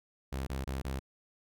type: tone bursts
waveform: sawtooth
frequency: 66.7 Hz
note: C2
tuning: 34 cents sharp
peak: -30 dBFS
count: 4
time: 0.32-0.995 s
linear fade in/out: 10 ms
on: 150 ms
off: 25 ms
effects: none